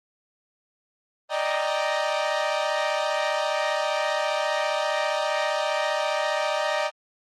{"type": "chord", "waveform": "sawtooth", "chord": "Eb major seventh", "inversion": "third", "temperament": "equal", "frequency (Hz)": [587.3, 622.3, 784, 932.3], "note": ["D5", "Eb5", "G5", "Bb5"], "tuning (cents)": [0, 0, 0, 0], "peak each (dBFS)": [-24, -23, -27, -27], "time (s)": [1.29, 6.91], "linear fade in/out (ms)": 50, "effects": ["low-pass 5000 Hz 12 dB/octave", "Opus 24 kbps"]}